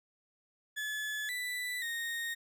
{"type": "tone with pitch steps", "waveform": "35% pulse", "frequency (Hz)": [1718, 1981, 1856], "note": ["A6", "B6", "A#6"], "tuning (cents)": [-42, 5, -8], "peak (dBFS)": -33, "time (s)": [0.76, 2.35], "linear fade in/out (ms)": 20, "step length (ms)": 530, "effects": []}